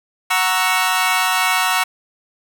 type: chord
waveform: 20% pulse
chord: F# dominant seventh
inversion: none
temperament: equal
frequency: 740 / 932.3 / 1108.7 / 1318.5 Hz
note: F#5 / A#5 / C#6 / E6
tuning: 0 / 0 / 0 / 0 cents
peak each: -16 dBFS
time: 0.3-1.84 s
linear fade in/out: 10 ms
effects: none